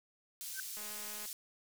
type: high-pass noise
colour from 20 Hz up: pink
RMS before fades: -44 dBFS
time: 0.41-1.33 s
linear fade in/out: 0 ms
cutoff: 5700 Hz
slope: 12 dB/octave
type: tone with exponential growth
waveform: sine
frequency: 1547 Hz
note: G6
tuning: 23 cents flat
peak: -35 dBFS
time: 0.52-0.6 s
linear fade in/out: 2 ms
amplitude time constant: 17 ms
type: click train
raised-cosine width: 0.3 ms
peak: -35 dBFS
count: 103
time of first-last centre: 0.77-1.256 s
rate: 210 Hz
effects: none